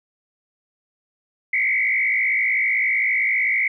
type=tone with frequency modulation; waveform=sine; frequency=2137 Hz; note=C7; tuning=36 cents sharp; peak=-17 dBFS; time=1.53-3.68 s; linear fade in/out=5 ms; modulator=55.6 Hz; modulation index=2.5; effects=none